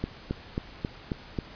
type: click train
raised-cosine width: 3 ms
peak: -15 dBFS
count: 6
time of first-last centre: 0.04-1.388 s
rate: 3.71 Hz
effects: pink hiss -47 dBFS RMS until 1.55 s + resampled to 11025 Hz